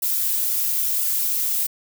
violet noise with flanger, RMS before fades -22 dBFS, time 0.02-1.67 s, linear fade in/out 10 ms, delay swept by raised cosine 1.4 to 5.7 ms, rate 2 Hz, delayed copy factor +1, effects none

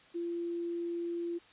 sine tone, 342.3 Hz, F4, 35 cents flat, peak -33 dBFS, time 0.14-1.39 s, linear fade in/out 20 ms, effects white hiss -59 dBFS RMS until 1.52 s + resampled to 8000 Hz

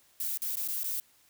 violet noise with dropouts, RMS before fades -33 dBFS, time 0.2-1 s, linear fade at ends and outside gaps 1 ms, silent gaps 0.374-0.419 / 0.556-0.569 / 0.677-0.686 / 0.833-0.843 s, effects white hiss -64 dBFS RMS until 1.29 s

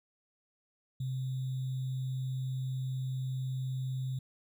sine tone with sample-and-hold, 130.3 Hz, C3, 7 cents flat, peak -32 dBFS, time 1-4.19 s, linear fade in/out 5 ms, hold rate 3675 Hz, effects none

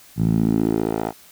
10% pulse tone with band-pass filter sweep, 55 Hz, A1, in tune, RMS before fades -20 dBFS, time 0.16-1.13 s, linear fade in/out 50 ms, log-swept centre 140 to 670 Hz, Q 2, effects white hiss -48 dBFS RMS until 1.31 s

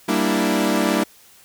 sawtooth chord, E half-diminished seventh, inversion first, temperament equal, 196 / 233.1 / 293.7 / 329.6 Hz, G3 / Bb3 / D4 / E4, 0 / 0 / 0 / 0 cents, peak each -19 dBFS, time 0.08-1.04 s, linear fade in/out 10 ms, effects white hiss -50 dBFS RMS until 1.44 s

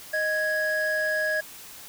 triangle tone pair together, 622.2 / 1661.2 Hz, D#5 / G#6, 0 / 0 cents, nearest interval octave + perfect fourth, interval 1700 cents, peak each -26 / -23 dBFS, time 0.13-1.41 s, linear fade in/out 10 ms, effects white hiss -44 dBFS RMS until 1.88 s

